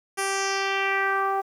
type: tone with low-pass filter sweep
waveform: 10% pulse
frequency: 390.6 Hz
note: G4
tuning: 6 cents flat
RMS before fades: -25 dBFS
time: 0.17-1.42 s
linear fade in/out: 20 ms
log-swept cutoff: 11000 to 830 Hz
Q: 2.3
effects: 9-bit